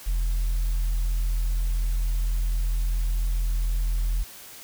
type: tone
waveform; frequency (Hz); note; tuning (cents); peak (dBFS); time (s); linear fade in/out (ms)
sine; 42.18; E1; +41; -19; 0.06-4.24; 20
effects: tanh soft clip ceiling -20 dBFS + white hiss -44 dBFS RMS until 4.63 s